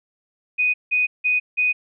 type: tone bursts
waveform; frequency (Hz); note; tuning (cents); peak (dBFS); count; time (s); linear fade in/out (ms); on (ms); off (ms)
sine; 2489; D#7; 0; -16; 4; 0.58-1.73; 20; 160; 170
effects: none